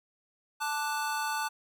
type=chord; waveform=square; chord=D major; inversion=second; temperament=equal; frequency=880 / 1174.7 / 1480 Hz; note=A5 / D6 / F#6; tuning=0 / 0 / 0 cents; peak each=-33 / -38 / -36 dBFS; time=0.6-1.49 s; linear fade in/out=20 ms; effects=none